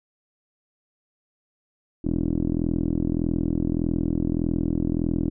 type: tone with low-pass filter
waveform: 10% pulse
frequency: 41.67 Hz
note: E1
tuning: 19 cents sharp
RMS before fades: -24 dBFS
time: 2.04-5.3 s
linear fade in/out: 10 ms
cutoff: 320 Hz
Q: 4.6
effects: none